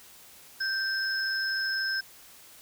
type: tone pair together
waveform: sine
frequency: 1568 / 5181 Hz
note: G6 / E8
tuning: 0 / -31 cents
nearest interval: octave + major sixth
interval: 2069 cents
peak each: -28 / -32 dBFS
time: 0.6-2.01 s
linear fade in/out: 10 ms
effects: white hiss -52 dBFS RMS until 2.61 s